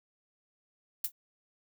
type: noise with exponential decay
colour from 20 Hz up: violet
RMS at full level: -25 dBFS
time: 1.04-1.12 s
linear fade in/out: 5 ms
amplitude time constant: 16 ms
effects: none

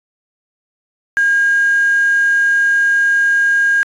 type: tone with quantisation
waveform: sine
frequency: 1621 Hz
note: G#6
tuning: 42 cents flat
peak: -10 dBFS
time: 1.17-3.83 s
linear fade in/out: 0 ms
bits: 5
effects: resampled to 24000 Hz

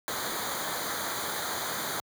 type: noise with comb filter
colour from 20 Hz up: pink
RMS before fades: -33 dBFS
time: 0.08-2 s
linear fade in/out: 0 ms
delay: 0.37 ms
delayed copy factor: -0.85
effects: high-pass 80 Hz 12 dB/octave

